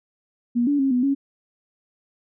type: tone with pitch steps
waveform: sine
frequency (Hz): 239.5 / 287.4 / 270.2 / 248.1 / 276.7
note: A#3 / D4 / C#4 / B3 / C#4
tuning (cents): +47 / -37 / -44 / +8 / -3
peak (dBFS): -17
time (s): 0.55-1.15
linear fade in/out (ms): 20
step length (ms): 120
effects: none